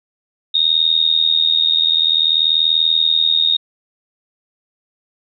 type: tone with amplitude modulation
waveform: sine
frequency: 3719 Hz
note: A#7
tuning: 5 cents flat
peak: -8 dBFS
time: 0.54-3.57 s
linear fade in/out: 10 ms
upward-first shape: sine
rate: 80.5 Hz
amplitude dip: 85%
effects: none